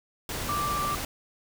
sine tone in noise, 1174.7 Hz, D6, in tune, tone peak -27 dBFS, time 0.49-0.95 s, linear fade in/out 2 ms, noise pink, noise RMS -33 dBFS, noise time 0.29-1.05 s, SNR +3 dB, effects none

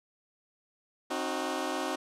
15% pulse chord, C diminished, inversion none, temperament equal with one note detuned, 267.6 / 311.1 / 370 Hz, C4 / Eb4 / Gb4, +39 / 0 / 0 cents, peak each -29 dBFS, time 1.1-1.96 s, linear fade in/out 10 ms, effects low-pass 10000 Hz 12 dB/octave

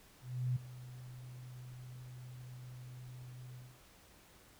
sine tone with ADSR envelope, 125.3 Hz, B2, 25 cents sharp, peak -30 dBFS, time 0.21-3.8 s, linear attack 350 ms, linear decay 9 ms, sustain -17 dB, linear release 240 ms, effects pink hiss -62 dBFS RMS until 4.59 s

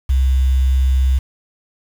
sine tone with quantisation, 65.41 Hz, C2, in tune, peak -11 dBFS, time 0.09-1.19 s, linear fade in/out 10 ms, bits 6, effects none

